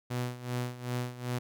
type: tone with tremolo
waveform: sawtooth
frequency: 123.47 Hz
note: B2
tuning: in tune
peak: -26 dBFS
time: 0.1-1.39 s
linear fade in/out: 10 ms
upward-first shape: sine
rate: 2.6 Hz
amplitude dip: 80%
effects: none